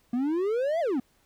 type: exponential two-way sweep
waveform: triangle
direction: up then down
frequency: 233.8 to 698.5 to 233.8 Hz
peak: -22 dBFS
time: 0.13-1 s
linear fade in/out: 5 ms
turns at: 0.8 s
effects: pink hiss -66 dBFS RMS until 1.25 s